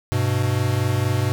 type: tone pair together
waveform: square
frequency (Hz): 100.25 / 124.5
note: G2 / B2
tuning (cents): +39 / +14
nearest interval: major third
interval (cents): 375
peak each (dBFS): -22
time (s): 0.12-1.32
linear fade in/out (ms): 0
effects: none